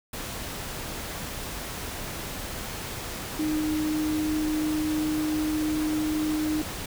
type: tone in noise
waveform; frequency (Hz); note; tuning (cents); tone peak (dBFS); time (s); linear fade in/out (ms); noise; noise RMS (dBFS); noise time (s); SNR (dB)
sine; 307.8; D#4; -19; -24; 3.39-6.62; 5; pink; -35; 0.13-6.86; +8
effects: none